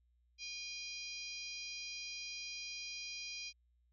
harmonic tone with a mistuned harmonic, 812 Hz, G#5, 39 cents flat, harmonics 3 / 4 / 5 / 6 / 7 / 8, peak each -47 / -53 / -51 / -48 / -51 / -60 dBFS, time 0.38-3.53 s, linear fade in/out 50 ms, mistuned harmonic 4, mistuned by -25 cents, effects added 60 Hz sine -70 dBFS peak until 3.92 s

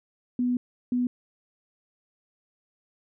sine tone bursts at uneven times, 246.9 Hz, B3, in tune, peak -22 dBFS, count 2, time 0.39-0.57 / 0.92-1.07 s, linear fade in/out 2 ms, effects none

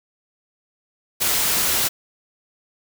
white noise, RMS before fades -20 dBFS, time 1.2-1.89 s, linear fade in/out 20 ms, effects none

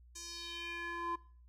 square tone with band-pass filter sweep, 342.4 Hz, F4, 34 cents flat, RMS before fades -42 dBFS, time 0.15-1.16 s, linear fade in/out 10 ms, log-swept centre 7000 to 970 Hz, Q 3.1, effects noise-tail reverb RT60 0.5 s tail -21 dB re dry + added 60 Hz sine -57 dBFS peak until 1.48 s

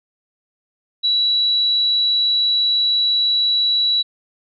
sine tone, 3922 Hz, B7, 13 cents flat, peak -14 dBFS, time 1.03-4.03 s, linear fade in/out 20 ms, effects none

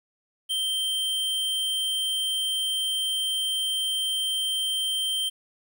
square tone, 3136 Hz, G7, in tune, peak -25 dBFS, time 0.49-5.3 s, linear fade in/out 20 ms, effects 10-bit

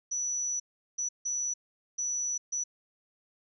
sine tone bursts at uneven times, 5920 Hz, F#8, in tune, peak -29 dBFS, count 5, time 0.11-0.6 / 0.98-1.09 / 1.25-1.54 / 1.98-2.38 / 2.52-2.64 s, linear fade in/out 10 ms, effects none

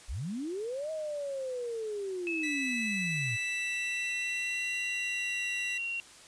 sine linear two-way sweep, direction up then down, 37.68 to 639 to 107.6 Hz, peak -33 dBFS, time 0.08-3.37 s, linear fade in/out 20 ms, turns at 0.91 s
sine tone with pitch glide, 2596 to 2750 Hz, E7 to F7, -27 to -27 cents, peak -32 dBFS, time 2.27-6 s, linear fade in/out 0 ms, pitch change +100 cents, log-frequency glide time 2.81-4.8 s
sawtooth tone with vibrato, 1975.5 Hz, B6, in tune, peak -33 dBFS, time 2.43-5.78 s, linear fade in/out 5 ms, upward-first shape triangle, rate 0.57 Hz, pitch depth 11 cents each way
effects white hiss -53 dBFS RMS until 6.27 s + resampled to 22050 Hz

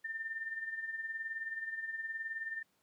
sine tone with tremolo, 1800 Hz, A6, 39 cents sharp, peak -35 dBFS, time 0.04-2.63 s, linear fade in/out 10 ms, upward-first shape sine, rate 19 Hz, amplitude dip 60%, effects pink hiss -75 dBFS RMS until 2.82 s + high-pass 150 Hz 12 dB/octave

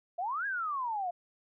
sine exponential two-way sweep, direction up then down, 659 to 1671 to 686 Hz, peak -31 dBFS, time 0.18-1.11 s, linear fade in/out 10 ms, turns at 0.46 s, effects none

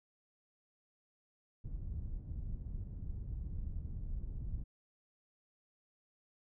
pink low-pass noise, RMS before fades -41 dBFS, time 1.64-4.64 s, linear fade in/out 10 ms, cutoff 100 Hz, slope 12 dB/octave, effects none

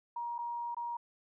sine tone with dropouts, 947 Hz, A#5, 27 cents sharp, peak -35 dBFS, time 0.16-0.97 s, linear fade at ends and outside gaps 5 ms, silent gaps 0.382-0.387 / 0.747-0.767 s, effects none

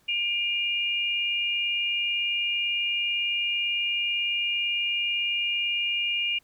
sine tone pair together, 2403 / 2832 Hz, D7 / F7, +39 / +23 cents, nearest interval minor third, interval 284 cents, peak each -28 / -26 dBFS, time 0.08-6.39 s, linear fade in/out 10 ms, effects pink hiss -64 dBFS RMS until 6.43 s

